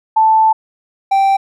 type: tone pair in turn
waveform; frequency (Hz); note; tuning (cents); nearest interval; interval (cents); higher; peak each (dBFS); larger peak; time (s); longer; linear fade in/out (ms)
sine / triangle; 880 / 781.7; A5 / G5; 0 / -5; major second; 205; first; -7; neither; 0.16-0.53 / 1.11-1.37; first; 10
effects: none